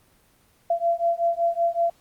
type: beating tone pair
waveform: sine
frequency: 678 / 683.3 Hz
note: E5 / F5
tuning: +49 / -38 cents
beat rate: 5.3 Hz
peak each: -23 dBFS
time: 0.7-1.9 s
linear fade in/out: 5 ms
effects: pink hiss -60 dBFS RMS until 2 s + Opus 24 kbps